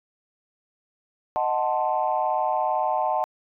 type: chord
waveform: sine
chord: D# diminished seventh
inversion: none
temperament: equal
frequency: 622.3 / 740 / 880 / 1046.5 Hz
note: D#5 / F#5 / A5 / C6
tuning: 0 / 0 / 0 / 0 cents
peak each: -27 / -25 / -25 / -30 dBFS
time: 1.36-3.24 s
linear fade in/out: 0 ms
effects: tanh soft clip ceiling -11 dBFS